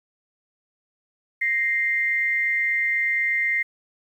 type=tone pair together; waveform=sine; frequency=1864.7 / 2093 Hz; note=A#6 / C7; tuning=0 / 0 cents; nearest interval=major second; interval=200 cents; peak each=-25 / -21 dBFS; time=1.41-3.63 s; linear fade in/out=10 ms; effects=9-bit